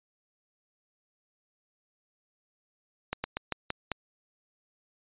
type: slowing click train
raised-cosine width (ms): 0.3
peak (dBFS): -14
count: 6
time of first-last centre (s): 3.13-3.917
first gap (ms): 110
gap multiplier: 1.18
effects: resampled to 8000 Hz